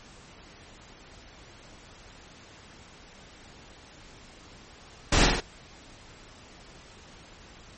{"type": "noise with echo", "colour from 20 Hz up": "pink", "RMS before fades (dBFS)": -21, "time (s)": [5.12, 5.26], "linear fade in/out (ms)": 5, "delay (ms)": 48, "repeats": 3, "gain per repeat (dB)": -3, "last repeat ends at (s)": 5.404, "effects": ["pink hiss -50 dBFS RMS until 7.77 s", "MP3 32 kbps"]}